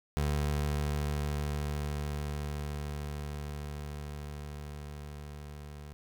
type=tone with level ramp; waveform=25% pulse; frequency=73.42 Hz; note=D2; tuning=in tune; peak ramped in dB=-24 to -40 dBFS; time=0.17-5.93 s; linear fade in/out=0 ms; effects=none